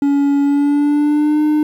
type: tone with pitch glide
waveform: triangle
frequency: 282.5 to 302.8 Hz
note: C#4 to D#4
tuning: +33 to -47 cents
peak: -9 dBFS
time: 0.02-1.63 s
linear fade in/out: 2 ms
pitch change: +120 cents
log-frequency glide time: 0.43-1.41 s
effects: 8-bit